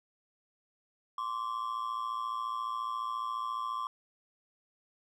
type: ring-modulated tone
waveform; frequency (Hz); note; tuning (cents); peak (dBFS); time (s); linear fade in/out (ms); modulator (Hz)
triangle; 1100; C#6; -14; -28; 1.18-3.87; 2; 57.2
effects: none